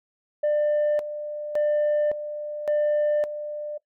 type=tone with tremolo; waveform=sine; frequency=596 Hz; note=D5; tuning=25 cents sharp; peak=-17 dBFS; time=0.43-3.78 s; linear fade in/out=10 ms; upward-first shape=square; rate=0.89 Hz; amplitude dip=75%; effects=noise-tail reverb RT60 0.1 s tail -20 dB re dry + tanh soft clip ceiling -18 dBFS